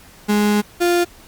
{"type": "tone pair in turn", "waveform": "35% pulse", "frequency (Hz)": [208.1, 349.3], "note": ["G#3", "F4"], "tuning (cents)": [4, 0], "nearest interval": "major sixth", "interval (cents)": 896, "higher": "second", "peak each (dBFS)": -12, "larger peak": "neither", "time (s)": [[0.28, 0.62], [0.8, 1.05]], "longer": "first", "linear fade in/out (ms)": 20, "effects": ["pink hiss -45 dBFS RMS until 1.27 s", "Opus 48 kbps"]}